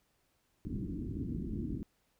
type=low-pass noise; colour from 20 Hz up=white; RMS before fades=-38 dBFS; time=0.65-1.83 s; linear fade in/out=0 ms; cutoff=320 Hz; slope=48 dB/octave; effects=pink hiss -75 dBFS RMS until 2.19 s

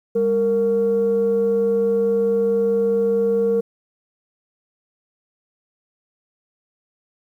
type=tone pair together; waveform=sine; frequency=200.3 / 462.3 Hz; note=G3 / A#4; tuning=+38 / -14 cents; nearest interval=octave + major second; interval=1448 cents; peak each=-23 / -15 dBFS; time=0.15-3.61 s; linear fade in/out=10 ms; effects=tanh soft clip ceiling -11 dBFS + 9-bit

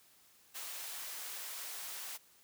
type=high-pass noise; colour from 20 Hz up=white; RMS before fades=-44 dBFS; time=0.54-2.18 s; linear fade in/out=20 ms; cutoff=600 Hz; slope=12 dB/octave; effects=white hiss -65 dBFS RMS until 2.43 s + high-pass 60 Hz 12 dB/octave

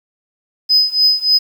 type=tone with tremolo; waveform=sine; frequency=5030 Hz; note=D#8; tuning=18 cents sharp; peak=-5 dBFS; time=0.69-1.39 s; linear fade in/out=20 ms; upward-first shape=triangle; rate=3.4 Hz; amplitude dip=95%; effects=tanh soft clip ceiling -5 dBFS + 7-bit

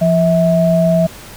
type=tone pair together; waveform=sine; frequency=171.63 / 648 Hz; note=F3 / E5; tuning=-30 / -30 cents; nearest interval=octave + major seventh; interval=2300 cents; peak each=-12 dBFS; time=0.01-1.07 s; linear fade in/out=10 ms; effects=pink hiss -35 dBFS RMS until 1.36 s

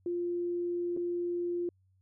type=tone with dropouts; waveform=sine; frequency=349.2 Hz; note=F4; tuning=in tune; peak=-30 dBFS; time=0.06-1.69 s; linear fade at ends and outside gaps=2 ms; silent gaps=0.966-0.972 s; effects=added 94 Hz sine -65 dBFS peak until 2.01 s

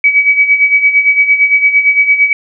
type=tone with tremolo; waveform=sine; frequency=2276 Hz; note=C#7; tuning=45 cents sharp; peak=-3 dBFS; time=0.04-2.33 s; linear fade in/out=2 ms; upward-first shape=sine; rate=8.8 Hz; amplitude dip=70%; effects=none

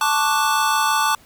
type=chord; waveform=square; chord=D major seventh; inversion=second; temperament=equal; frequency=880 / 1108.7 / 1174.7 / 1480 Hz; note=A5 / C#6 / D6 / F#6; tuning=0 / 0 / 0 / 0 cents; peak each=-21 / -25 / -22 / -25 dBFS; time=0.01-1.15 s; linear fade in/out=2 ms; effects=pink hiss -51 dBFS RMS until 1.25 s

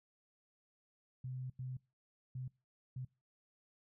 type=tone bursts at uneven times; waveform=sine; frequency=128.5 Hz; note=C3; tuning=31 cents flat; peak=-40 dBFS; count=4; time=1.24-1.5 / 1.59-1.77 / 2.35-2.48 / 2.96-3.05 s; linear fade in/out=5 ms; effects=noise-tail reverb RT60 0.3 s tail -24 dB re dry

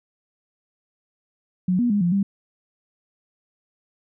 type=tone with pitch steps; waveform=sine; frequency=182.5 / 241.7 / 204.9 / 174 / 197.8 Hz; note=F#3 / B3 / G#3 / F3 / G3; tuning=-24 / -37 / -23 / -6 / +16 cents; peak=-17 dBFS; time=1.68-2.23 s; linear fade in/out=5 ms; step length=110 ms; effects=none

